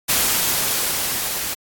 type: noise with level ramp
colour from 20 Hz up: white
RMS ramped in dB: -17 to -25 dBFS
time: 0.08-1.55 s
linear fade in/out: 20 ms
effects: AAC 64 kbps